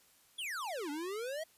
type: exponential two-way sweep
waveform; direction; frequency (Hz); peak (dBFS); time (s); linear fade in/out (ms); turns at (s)
square; down then up; 3520 to 281.3 to 661; -38; 0.38-1.44; 10; 0.9
effects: white hiss -66 dBFS RMS until 1.57 s + resampled to 32000 Hz